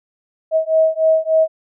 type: beating tone pair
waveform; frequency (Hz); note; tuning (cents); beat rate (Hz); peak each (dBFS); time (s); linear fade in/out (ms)
sine; 637 / 640.4; D#5 / D#5; +41 / +50; 3.4; -15; 0.51-1.48; 50
effects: none